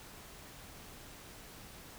silence, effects pink hiss -52 dBFS RMS until 1.98 s

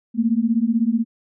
sine beating tone pair, 221.2 / 237.2 Hz, A3 / A#3, +9 / +30 cents, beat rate 16 Hz, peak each -19 dBFS, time 0.14-1.05 s, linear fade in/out 50 ms, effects none

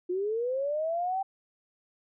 sine linear sweep, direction up, 350 to 784 Hz, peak -27 dBFS, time 0.09-1.23 s, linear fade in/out 10 ms, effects none

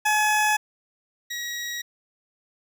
20% pulse tone pair in turn, 850 / 1908.2 Hz, G#5 / A#6, +40 / +40 cents, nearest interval octave + major second, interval 1400 cents, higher second, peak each -14 / -24 dBFS, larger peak first, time 0.05-0.57 / 1.3-1.82 s, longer neither, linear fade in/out 10 ms, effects none

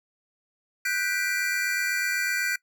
square chord, G major seventh, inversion third, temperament equal with one note detuned, 1480 / 1568 / 1975.5 / 2373 Hz, F#6 / G6 / B6 / D7, 0 / 0 / 0 / +17 cents, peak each -31 dBFS, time 0.85-2.56 s, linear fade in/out 5 ms, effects noise-tail reverb RT60 0.1 s tail -22 dB re dry

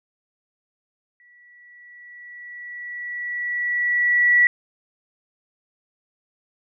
sine tone with exponential growth, 1945 Hz, B6, 27 cents flat, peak -11 dBFS, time 1.2-4.47 s, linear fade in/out 1 ms, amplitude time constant 710 ms, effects none

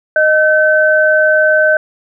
sine tone pair together, 619 / 1532 Hz, D#5 / G6, -9 / -40 cents, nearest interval octave + major third, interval 1569 cents, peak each -10 dBFS, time 0.16-1.77 s, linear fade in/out 2 ms, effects none

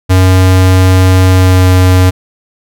square tone with pitch glide, 93 to 92.09 Hz, F#2 to F#2, +9 to -8 cents, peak -4 dBFS, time 0.09-2.11 s, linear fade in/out 20 ms, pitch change -17 cents, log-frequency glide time 1.28-1.69 s, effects none

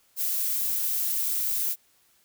violet noise, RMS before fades -27 dBFS, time 0.16-1.76 s, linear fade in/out 50 ms, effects white hiss -64 dBFS RMS until 2.24 s

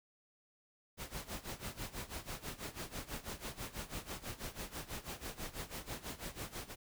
pink noise with tremolo, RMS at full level -42 dBFS, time 0.97-6.76 s, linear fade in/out 50 ms, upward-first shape sine, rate 6.1 Hz, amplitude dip 85%, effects none

